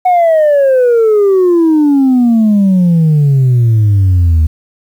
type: exponential sweep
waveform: sine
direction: down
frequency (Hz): 742 to 76.8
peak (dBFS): -3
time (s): 0.05-4.47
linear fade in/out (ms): 10
effects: tanh soft clip ceiling -4 dBFS + 7-bit